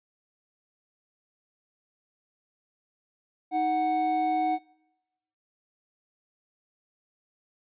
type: tone pair together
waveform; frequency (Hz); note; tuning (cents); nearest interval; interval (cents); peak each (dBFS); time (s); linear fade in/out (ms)
triangle; 314 / 740; D#4 / F#5; +16 / 0; octave + minor third; 1484; -28 / -22; 3.51-4.59; 50
effects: noise-tail reverb RT60 1.0 s tail -24 dB re dry + resampled to 8000 Hz

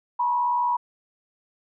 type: tone with frequency modulation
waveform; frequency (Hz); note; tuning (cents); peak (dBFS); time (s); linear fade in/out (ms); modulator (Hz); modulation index
sine; 970; B5; -31; -20; 0.19-0.77; 10; 77.8; 0.56
effects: none

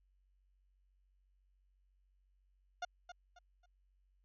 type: tone with echo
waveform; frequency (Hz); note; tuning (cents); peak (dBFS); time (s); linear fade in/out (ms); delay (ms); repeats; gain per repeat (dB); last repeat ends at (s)
30% pulse; 712; F5; +33; -35; 2.82-2.85; 5; 270; 3; -10; 3.66
effects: added 47 Hz sine -70 dBFS peak until 4.24 s + resampled to 16000 Hz

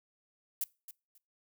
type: noise with echo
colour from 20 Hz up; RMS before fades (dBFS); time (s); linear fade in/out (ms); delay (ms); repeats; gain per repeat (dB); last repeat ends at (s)
violet; -33; 0.61-0.64; 2; 270; 2; -14; 1.18
effects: noise-tail reverb RT60 0.3 s tail -24 dB re dry

